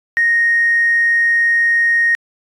triangle tone with tanh clipping, 1863 Hz, A#6, 2 cents flat, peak -10 dBFS, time 0.17-2.15 s, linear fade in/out 0 ms, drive 1 dB, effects resampled to 24000 Hz

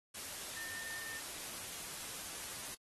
sine tone in noise, 1808 Hz, A6, 47 cents sharp, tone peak -45 dBFS, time 0.56-1.2 s, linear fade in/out 10 ms, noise white, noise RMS -45 dBFS, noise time 0.14-2.75 s, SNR -3 dB, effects AAC 32 kbps

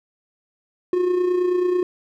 triangle tone with amplitude modulation, 360.1 Hz, F#4, 47 cents flat, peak -13 dBFS, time 0.93-1.83 s, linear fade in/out 2 ms, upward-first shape sine, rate 29.2 Hz, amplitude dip 50%, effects none

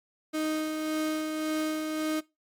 35% pulse tone with tremolo, 311.1 Hz, D#4, in tune, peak -25 dBFS, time 0.33-2.21 s, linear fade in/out 20 ms, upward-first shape sine, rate 1.8 Hz, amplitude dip 35%, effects noise-tail reverb RT60 0.2 s tail -19 dB re dry + MP3 64 kbps

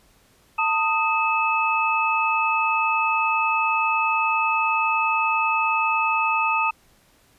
sine tone cluster, 895 / 1247 / 2598 Hz, A5 / D#6 / E7, +29 / +3 / -26 cents, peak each -23 dBFS, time 0.58-6.71 s, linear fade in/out 10 ms, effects pink hiss -58 dBFS RMS until 7.38 s + resampled to 32000 Hz

